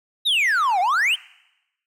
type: exponential two-way sweep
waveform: triangle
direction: down then up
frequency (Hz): 3951 to 697 to 3237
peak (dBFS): -15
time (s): 0.25-1.16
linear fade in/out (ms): 20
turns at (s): 0.8
effects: noise-tail reverb RT60 0.9 s tail -22 dB re dry